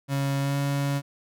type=tone with pitch glide; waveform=35% pulse; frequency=138.5 to 140.68 Hz; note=C#3 to C#3; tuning=-1 to +26 cents; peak=-22 dBFS; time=0.08-1.02 s; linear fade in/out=50 ms; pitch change=+27 cents; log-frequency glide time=0.39-0.57 s; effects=none